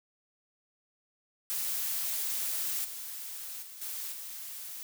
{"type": "noise with level steps", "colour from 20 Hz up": "blue", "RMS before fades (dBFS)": [-33, -41, -47, -38, -42], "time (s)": [1.5, 4.83], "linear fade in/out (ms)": 0, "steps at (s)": [2.84, 3.62, 3.81, 4.12], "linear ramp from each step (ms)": 10, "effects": []}